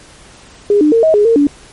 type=tone with pitch steps; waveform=sine; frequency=410 / 301.5 / 457.3 / 636 / 415 / 458.6 / 287.7 Hz; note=G#4 / D4 / A#4 / D#5 / G#4 / A#4 / D4; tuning=-22 / +46 / -33 / +38 / -1 / -28 / -36 cents; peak=-6 dBFS; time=0.7-1.47 s; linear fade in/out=2 ms; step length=110 ms; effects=pink hiss -40 dBFS RMS until 1.72 s + MP3 48 kbps